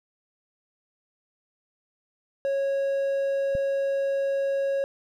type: tone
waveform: triangle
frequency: 550 Hz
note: C#5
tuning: 14 cents flat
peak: -21 dBFS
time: 2.45-4.84 s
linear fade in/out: 0 ms
type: click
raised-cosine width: 5 ms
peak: -22 dBFS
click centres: 3.552 s
effects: none